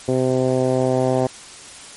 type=tone with low-pass filter sweep; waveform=10% pulse; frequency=129 Hz; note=C3; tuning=24 cents flat; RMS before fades=-18 dBFS; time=0.08-1.27 s; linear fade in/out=5 ms; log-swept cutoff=470 to 740 Hz; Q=1.6; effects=white hiss -39 dBFS RMS until 1.96 s + MP3 48 kbps